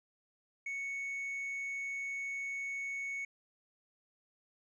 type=tone with tanh clipping; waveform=triangle; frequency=2217 Hz; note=C#7; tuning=in tune; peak=-37 dBFS; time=0.66-3.25 s; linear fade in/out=5 ms; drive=7 dB; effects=none